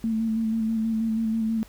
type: tone with vibrato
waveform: sine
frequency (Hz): 223.1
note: A3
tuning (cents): +24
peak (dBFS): -22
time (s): 0.04-1.63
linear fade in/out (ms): 0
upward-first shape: square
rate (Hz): 6.2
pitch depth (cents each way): 22
effects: added 48 Hz sine -49 dBFS peak until 1.68 s + pink hiss -53 dBFS RMS until 1.68 s